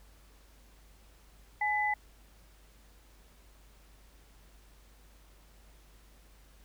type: tone pair together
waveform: sine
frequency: 840.9 / 2000 Hz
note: G#5 / B6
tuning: +21 / +21 cents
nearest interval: octave + minor third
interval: 1500 cents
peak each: -30 / -30 dBFS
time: 1.61-1.94 s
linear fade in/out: 5 ms
effects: added 50 Hz sine -57 dBFS peak until 6.64 s + pink hiss -63 dBFS RMS until 6.64 s